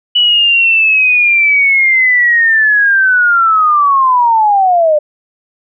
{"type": "linear sweep", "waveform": "sine", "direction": "down", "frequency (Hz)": [2960, 587.3], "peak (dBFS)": -6, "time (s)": [0.15, 4.99], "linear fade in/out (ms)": 10, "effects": []}